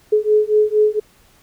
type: beating tone pair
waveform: sine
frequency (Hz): 423.2 / 427.5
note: G#4 / A4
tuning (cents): +33 / -50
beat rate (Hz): 4.3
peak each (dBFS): -15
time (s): 0.12-1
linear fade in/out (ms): 10
effects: pink hiss -53 dBFS RMS until 1.42 s